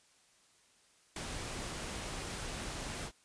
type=noise with ADSR envelope; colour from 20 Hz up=pink; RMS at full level=-35 dBFS; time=1.16-3.12 s; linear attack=4 ms; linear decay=4 ms; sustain=-6 dB; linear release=70 ms; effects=white hiss -67 dBFS RMS until 3.24 s + resampled to 22050 Hz